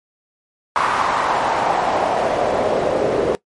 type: noise with band-pass filter sweep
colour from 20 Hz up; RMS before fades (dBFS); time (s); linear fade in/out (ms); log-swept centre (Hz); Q
pink; -18; 0.76-3.35; 0; 1100 to 450; 2.7
effects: noise-tail reverb RT60 0.1 s tail -19 dB re dry + MP3 48 kbps